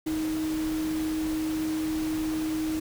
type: tone in noise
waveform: sine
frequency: 313.9 Hz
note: D#4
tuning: 15 cents sharp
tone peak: -26 dBFS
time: 0.06-2.8 s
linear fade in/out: 10 ms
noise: pink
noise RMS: -39 dBFS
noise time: 0.06-2.8 s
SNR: +10 dB
effects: none